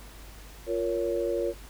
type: chord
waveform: sine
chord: Bb minor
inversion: second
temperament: just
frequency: 349.6 / 466.2 / 559.4 Hz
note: F4 / Bb4 / Db5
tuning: +2 / 0 / +16 cents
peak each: -30 dBFS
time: 0.66-1.54 s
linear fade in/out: 50 ms
effects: added 50 Hz sine -45 dBFS peak until 1.69 s + pink hiss -50 dBFS RMS until 1.69 s